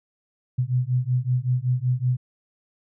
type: beating tone pair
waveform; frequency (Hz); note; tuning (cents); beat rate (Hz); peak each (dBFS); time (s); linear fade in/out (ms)
sine; 123.2 / 128.5; B2 / C3; -4 / -31; 5.3; -23; 0.58-2.17; 10
effects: none